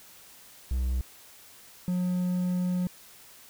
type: tone pair in turn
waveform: triangle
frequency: 63.2 / 180.31 Hz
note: B1 / F#3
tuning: +41 / -44 cents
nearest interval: octave + tritone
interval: 1815 cents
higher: second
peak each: -23 dBFS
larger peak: neither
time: 0.71-1.01 / 1.88-2.87 s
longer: second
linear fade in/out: 0 ms
effects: white hiss -52 dBFS RMS until 3.49 s